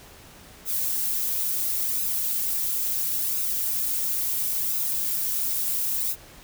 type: noise with flanger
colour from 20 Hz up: violet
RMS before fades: -26 dBFS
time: 0.65-6.16 s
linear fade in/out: 50 ms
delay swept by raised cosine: 0.78 to 4.48 ms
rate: 0.73 Hz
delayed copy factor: +0.55
effects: pink hiss -48 dBFS RMS until 6.43 s